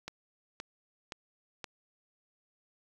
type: click train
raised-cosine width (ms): 0.2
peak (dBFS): -22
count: 4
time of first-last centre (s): 0.08-1.643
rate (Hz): 1.92
effects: 9-bit